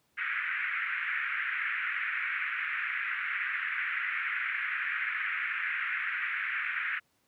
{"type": "band-pass noise", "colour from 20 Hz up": "white", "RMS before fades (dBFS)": -33, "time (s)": [0.17, 7], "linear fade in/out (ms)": 20, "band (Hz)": [1400, 2300], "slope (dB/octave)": 48, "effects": ["pink hiss -72 dBFS RMS until 7.27 s", "high-pass 100 Hz 12 dB/octave"]}